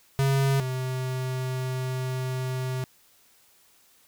square tone pair in turn, 136.4 / 129.14 Hz, C#3 / C3, -28 / -22 cents, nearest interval minor second, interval 94 cents, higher first, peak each -21 / -28 dBFS, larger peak first, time 0.19-0.6 / 0.6-2.84 s, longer second, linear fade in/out 0 ms, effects white hiss -60 dBFS RMS until 4.07 s

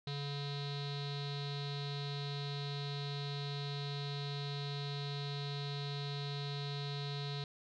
square tone with low-pass filter, 142.5 Hz, C#3, 48 cents sharp, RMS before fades -40 dBFS, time 0.07-7.44 s, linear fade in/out 2 ms, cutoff 4000 Hz, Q 9.7, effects none

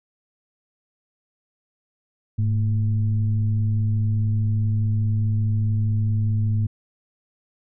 sine tone with frequency modulation, 105.6 Hz, G#2, 29 cents sharp, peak -18 dBFS, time 2.38-6.67 s, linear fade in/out 10 ms, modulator 118 Hz, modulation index 0.44, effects none

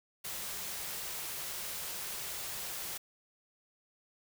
white band-stop noise, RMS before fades -40 dBFS, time 0.24-2.98 s, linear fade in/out 10 ms, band 220 to 310 Hz, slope 96 dB/octave, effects none

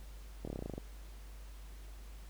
slowing click train, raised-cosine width 2 ms, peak -27 dBFS, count 11, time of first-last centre 0.45-0.78 s, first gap 25 ms, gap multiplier 1.06, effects added 50 Hz sine -47 dBFS peak until 2.29 s + pink hiss -60 dBFS RMS until 2.29 s

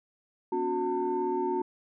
sine tone cluster, 248.2 / 285.5 / 364.2 / 899 Hz, B3 / D4 / F#4 / A5, +9 / -49 / -27 / +37 cents, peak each -37 / -35 / -28 / -31 dBFS, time 0.52-1.62 s, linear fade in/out 5 ms, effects tanh soft clip ceiling -18 dBFS

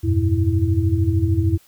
sine tone cluster, 86.1 / 99.3 / 119.2 / 327.6 Hz, F2 / G2 / A#2 / E4, -24 / +23 / +39 / -11 cents, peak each -19 / -19 / -25 / -23 dBFS, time 0.03-1.58 s, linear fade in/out 20 ms, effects white hiss -54 dBFS RMS until 1.67 s

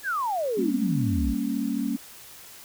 sine exponential sweep, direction down, 1749 to 51.91 Hz, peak -24 dBFS, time 0.03-1.35 s, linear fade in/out 50 ms
sine chord, G diminished, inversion none, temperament equal with one note detuned, 198.96 / 233.1 / 277.2 Hz, G3 / Bb3 / Db4, +26 / 0 / 0 cents, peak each -31 / -28 / -28 dBFS, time 0.57-1.97 s, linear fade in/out 10 ms
effects white hiss -46 dBFS RMS until 2.64 s

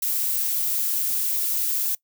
violet noise, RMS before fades -24 dBFS, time 0.02-1.95 s, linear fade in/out 5 ms, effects noise-tail reverb RT60 0.1 s tail -22 dB re dry

